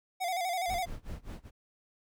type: tone with vibrato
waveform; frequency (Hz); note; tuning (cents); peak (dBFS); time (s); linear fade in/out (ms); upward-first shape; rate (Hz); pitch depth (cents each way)
square; 720; F#5; -47; -31; 0.2-0.86; 20; square; 12; 68
type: noise with tremolo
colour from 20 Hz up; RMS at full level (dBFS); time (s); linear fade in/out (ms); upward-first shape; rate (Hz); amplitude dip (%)
brown; -38; 0.67-1.51; 50; sine; 5; 95
effects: none